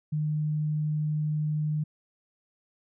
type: tone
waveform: sine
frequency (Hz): 152.1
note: D#3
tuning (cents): -39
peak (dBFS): -25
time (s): 0.12-1.84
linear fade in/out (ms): 10
effects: none

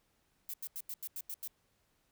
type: noise bursts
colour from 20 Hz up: violet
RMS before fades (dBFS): -41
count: 8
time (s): 0.49-1.476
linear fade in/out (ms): 2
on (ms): 48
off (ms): 86
effects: pink hiss -75 dBFS RMS until 2.11 s

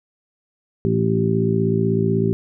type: harmonic tone with a mistuned harmonic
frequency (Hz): 56.1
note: A1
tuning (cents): +34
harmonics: 2 / 3 / 4 / 5 / 6 / 7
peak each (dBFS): -22 / -21 / -23 / -31 / -29 / -21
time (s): 0.85-2.33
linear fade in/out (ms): 0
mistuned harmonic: 7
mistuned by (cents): -19
effects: none

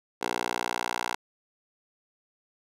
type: tone with high-pass filter sweep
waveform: 10% pulse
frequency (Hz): 60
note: B1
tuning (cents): -49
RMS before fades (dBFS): -31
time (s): 0.21-1.16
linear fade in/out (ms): 10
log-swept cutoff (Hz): 540 to 850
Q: 1.3
effects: low-pass 11000 Hz 12 dB/octave

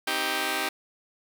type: chord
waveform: 5% pulse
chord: C minor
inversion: none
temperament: just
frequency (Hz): 261.6 / 314 / 392.4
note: C4 / Eb4 / G4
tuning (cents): 0 / +16 / +2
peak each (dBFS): -23 / -19 / -19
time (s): 0.07-0.69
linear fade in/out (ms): 5
effects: none

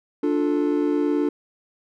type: chord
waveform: triangle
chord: D minor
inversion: none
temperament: just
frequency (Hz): 293.7 / 352.4 / 440.5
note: D4 / F4 / A4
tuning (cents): 0 / +16 / +2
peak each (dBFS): -19 / -23 / -24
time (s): 0.23-1.29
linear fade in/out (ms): 5
effects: none

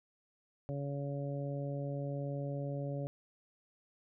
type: harmonic tone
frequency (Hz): 141.2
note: C#3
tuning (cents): +32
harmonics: 1 / 2 / 3 / 4 / 5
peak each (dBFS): -37 / -44 / -47 / -42 / -53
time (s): 0.69-3.07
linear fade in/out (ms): 0
effects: none

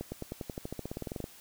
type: accelerating click train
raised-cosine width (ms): 2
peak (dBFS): -23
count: 19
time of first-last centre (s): 0.01-1.241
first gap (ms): 110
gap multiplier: 0.94
effects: white hiss -54 dBFS RMS until 1.4 s

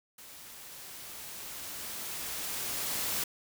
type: noise with level ramp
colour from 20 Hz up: white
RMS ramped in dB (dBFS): -50 to -32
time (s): 0.18-3.24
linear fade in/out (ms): 5
effects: none

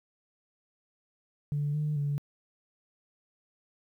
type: tone with pitch steps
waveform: sine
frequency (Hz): 145.8 / 150.6 / 143.8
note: D3 / D3 / D3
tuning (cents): -12 / +44 / -36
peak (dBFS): -26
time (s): 1.52-2.18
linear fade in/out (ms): 0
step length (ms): 220
effects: tanh soft clip ceiling -23 dBFS + 11-bit

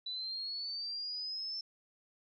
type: linear sweep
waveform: sine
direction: up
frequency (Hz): 3951 to 5340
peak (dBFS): -37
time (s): 0.06-1.61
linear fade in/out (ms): 5
effects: none

